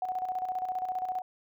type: tone with tremolo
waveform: sine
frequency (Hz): 740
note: F#5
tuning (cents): 0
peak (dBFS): -28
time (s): 0.02-1.22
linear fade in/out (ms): 2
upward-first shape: square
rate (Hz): 15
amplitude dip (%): 55
effects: none